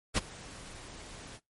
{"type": "noise with ADSR envelope", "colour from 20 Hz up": "pink", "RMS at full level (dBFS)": -26, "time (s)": [0.14, 1.4], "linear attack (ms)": 35, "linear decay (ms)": 21, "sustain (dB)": -21, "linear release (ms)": 53, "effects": ["noise-tail reverb RT60 0.2 s tail -24 dB re dry", "MP3 48 kbps"]}